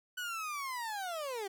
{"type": "linear sweep", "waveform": "30% pulse", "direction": "down", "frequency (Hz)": [1496, 375.5], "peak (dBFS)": -34, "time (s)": [0.17, 1.48], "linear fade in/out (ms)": 10, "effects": []}